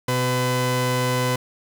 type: tone pair together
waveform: sawtooth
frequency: 125.9 / 503.6 Hz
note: B2 / B4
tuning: +34 / +34 cents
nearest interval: 2 octaves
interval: 2400 cents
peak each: -18 dBFS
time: 0.08-1.36 s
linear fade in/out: 5 ms
effects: none